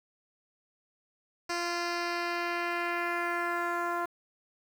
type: tone with low-pass filter sweep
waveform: 10% pulse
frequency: 346 Hz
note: F4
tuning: 16 cents flat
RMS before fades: -32 dBFS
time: 1.49-4.06 s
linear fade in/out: 10 ms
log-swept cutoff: 6300 to 1200 Hz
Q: 1.6
effects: 8-bit